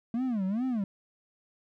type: tone with vibrato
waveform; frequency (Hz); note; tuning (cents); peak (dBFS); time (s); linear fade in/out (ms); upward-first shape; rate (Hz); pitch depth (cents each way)
triangle; 221.2; A3; +9; -25; 0.14-0.84; 2; sine; 2.4; 290
effects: none